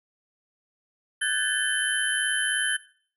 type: tone cluster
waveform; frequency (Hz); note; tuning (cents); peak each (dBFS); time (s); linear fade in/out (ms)
sine; 1510 / 1646 / 1749 / 3067 / 10590; F#6 / G#6 / A6 / G7 / E9; +35 / -16 / -11 / -38 / +7; -30; 1.21-2.77; 10
effects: noise-tail reverb RT60 0.5 s tail -18 dB re dry